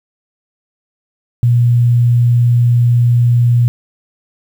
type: tone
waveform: sine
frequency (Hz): 120.1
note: B2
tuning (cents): -48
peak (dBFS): -7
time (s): 1.43-3.68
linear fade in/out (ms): 0
effects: 7-bit